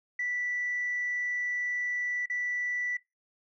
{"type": "tone with dropouts", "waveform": "sine", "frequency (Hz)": 1967, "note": "B6", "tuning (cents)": -7, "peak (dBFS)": -28, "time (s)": [0.19, 2.97], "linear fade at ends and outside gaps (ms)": 5, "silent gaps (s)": [2.259, 2.298], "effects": ["noise-tail reverb RT60 0.2 s tail -20 dB re dry", "tanh soft clip ceiling -24 dBFS"]}